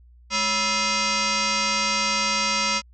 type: tone with frequency modulation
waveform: sine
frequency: 1743 Hz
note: A6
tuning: 17 cents flat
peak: -20 dBFS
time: 0.3-2.82 s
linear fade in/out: 50 ms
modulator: 766 Hz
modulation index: 5.8
effects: added 60 Hz sine -48 dBFS peak until 2.93 s